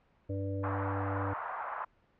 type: harmonic tone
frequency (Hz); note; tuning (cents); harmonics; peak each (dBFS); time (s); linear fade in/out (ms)
98; G2; 0; 1 / 3 / 5 / 6; -34 / -39 / -41 / -44; 0.29-1.34; 10
type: band-pass noise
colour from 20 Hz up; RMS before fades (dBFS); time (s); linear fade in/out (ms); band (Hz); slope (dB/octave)
white; -38; 0.63-1.85; 10; 750 to 1300; 24
effects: pink hiss -68 dBFS RMS until 2.19 s + low-pass 2000 Hz 12 dB/octave